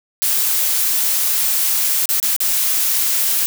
blue noise with dropouts, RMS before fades -17 dBFS, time 0.22-3.46 s, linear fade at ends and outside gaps 0 ms, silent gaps 2.056-2.09 / 2.2-2.228 / 2.364-2.404 s, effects none

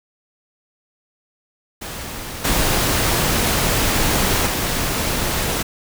pink noise with level steps, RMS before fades -30 / -18 / -21 dBFS, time 1.81-5.63 s, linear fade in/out 10 ms, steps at 2.44 / 4.46 s, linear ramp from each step 10 ms, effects none

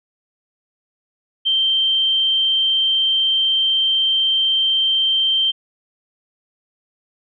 sine tone, 3136 Hz, G7, in tune, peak -14 dBFS, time 1.45-5.52 s, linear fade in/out 20 ms, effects none

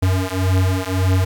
square beating tone pair, 92.5 / 94.3 Hz, F#2 / F#2, 0 / +33 cents, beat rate 1.8 Hz, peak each -19 dBFS, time 0.02-1.25 s, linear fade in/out 10 ms, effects 8-bit

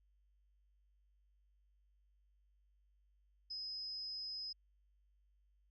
sine tone with amplitude modulation, 5070 Hz, D#8, 32 cents sharp, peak -40 dBFS, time 3.5-4.53 s, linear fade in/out 10 ms, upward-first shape sine, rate 295 Hz, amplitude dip 40%, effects added 50 Hz sine -70 dBFS peak until 5.7 s

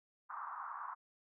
white band-pass noise, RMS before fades -45 dBFS, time 0.29-0.95 s, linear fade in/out 20 ms, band 910 to 1300 Hz, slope 48 dB/octave, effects none

